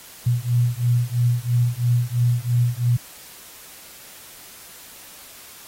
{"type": "beating tone pair", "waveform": "sine", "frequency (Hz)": [119.8, 122.8], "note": ["A#2", "B2"], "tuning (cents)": [48, -9], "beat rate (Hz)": 3, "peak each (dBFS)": -20, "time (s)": [0.26, 2.97], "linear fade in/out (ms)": 10, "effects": ["white hiss -43 dBFS RMS until 5.67 s", "AAC 48 kbps"]}